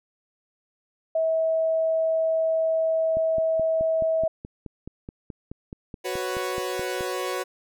sine tone, 646 Hz, E5, 35 cents flat, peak -20 dBFS, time 1.15-4.28 s, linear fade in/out 5 ms
click train, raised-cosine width 3 ms, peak -23 dBFS, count 19, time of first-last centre 3.17-7.008 s, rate 4.69 Hz
sawtooth chord, F# suspended fourth, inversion none, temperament equal, 370 / 493.9 / 554.4 Hz, F#4 / B4 / C#5, 0 / 0 / 0 cents, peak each -26 / -28 / -29 dBFS, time 6.04-7.44 s, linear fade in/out 20 ms
effects none

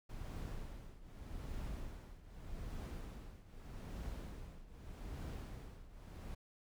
brown noise with tremolo, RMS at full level -43 dBFS, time 0.09-6.35 s, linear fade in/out 10 ms, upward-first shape triangle, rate 0.82 Hz, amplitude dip 85%, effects none

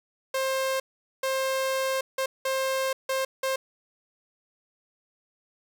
sawtooth tone bursts at uneven times, 530 Hz, C5, 22 cents sharp, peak -21 dBFS, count 6, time 0.34-0.8 / 1.23-2.01 / 2.18-2.26 / 2.45-2.93 / 3.09-3.25 / 3.43-3.56 s, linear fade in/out 5 ms, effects none

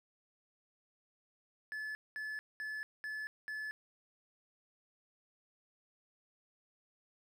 triangle tone bursts, 1726 Hz, A6, 34 cents flat, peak -37 dBFS, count 5, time 1.72-3.71 s, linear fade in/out 0 ms, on 230 ms, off 210 ms, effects 13-bit

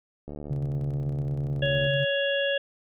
click train, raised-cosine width 2 ms, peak -25 dBFS, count 118, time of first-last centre 0.28-1.865 s, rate 73.8 Hz
sine tone with tremolo, 138.59 Hz, C#3, in tune, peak -25 dBFS, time 0.5-2.05 s, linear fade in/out 10 ms, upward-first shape square, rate 16 Hz, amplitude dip 30%
harmonic tone, 558 Hz, C#5, 11 cents sharp, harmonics 1 / 3 / 5 / 6, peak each -25 / -30 / -32 / -33 dBFS, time 1.62-2.58 s, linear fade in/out 5 ms
effects none

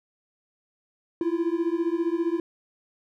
triangle beating tone pair, 329.9 / 344.9 Hz, E4 / F4, +1 / -22 cents, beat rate 15 Hz, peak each -24 / -24 dBFS, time 1.21-2.4 s, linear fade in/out 2 ms, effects none

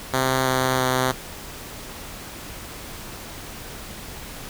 5% pulse tone with pitch steps, 130.81 / 129.83 / 128.86 Hz, C3 / C3 / C3, 0 / -13 / -26 cents, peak -8 dBFS, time 0.13-1.12 s, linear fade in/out 10 ms, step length 330 ms, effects pink hiss -37 dBFS RMS until 4.49 s

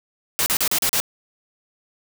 white noise bursts, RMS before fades -20 dBFS, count 6, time 0.39-1.001 s, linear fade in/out 0 ms, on 71 ms, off 37 ms, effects none

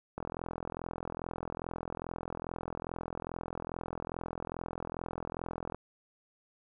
click train, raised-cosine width 1 ms, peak -23 dBFS, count 237, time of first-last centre 0.18-5.746 s, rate 42.4 Hz, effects none

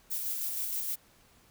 violet noise with tremolo, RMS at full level -33 dBFS, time 0.1-0.96 s, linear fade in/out 20 ms, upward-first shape square, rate 6.4 Hz, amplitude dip 25%, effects pink hiss -62 dBFS RMS until 1.5 s

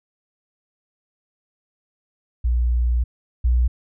sine tone pair in turn, 60 / 60.91 Hz, B1 / B1, -49 / -23 cents, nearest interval unison, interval 26 cents, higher second, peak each -16 / -14 dBFS, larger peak second, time 2.44-3.04 / 3.44-3.68 s, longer first, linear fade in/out 10 ms, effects none

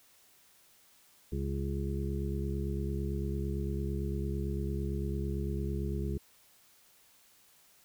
harmonic tone, 68.9 Hz, C#2, 10 cents flat, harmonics 1 / 2 / 3 / 5 / 6, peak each -34 / -37 / -39 / -41 / -42 dBFS, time 1.32-6.18 s, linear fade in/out 5 ms, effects white hiss -63 dBFS RMS until 7.84 s

